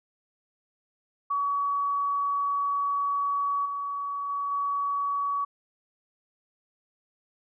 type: tone with level steps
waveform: sine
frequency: 1132 Hz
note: C#6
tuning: 36 cents sharp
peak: -24 / -29 / -27 / -25 dBFS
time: 1.3-5.45 s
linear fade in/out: 10 ms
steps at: 3.65 / 4.29 / 4.51 s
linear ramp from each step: 10 ms
effects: none